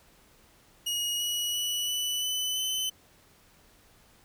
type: tone with pitch steps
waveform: sawtooth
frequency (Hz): 2885 / 2915 / 2946 / 2976 / 3008 / 3039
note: F#7 / F#7 / F#7 / F#7 / F#7 / F#7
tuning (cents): -44 / -26 / -8 / +9 / +28 / +46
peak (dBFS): -25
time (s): 0.86-2.9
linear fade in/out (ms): 10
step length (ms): 340
effects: pink hiss -60 dBFS RMS until 4.24 s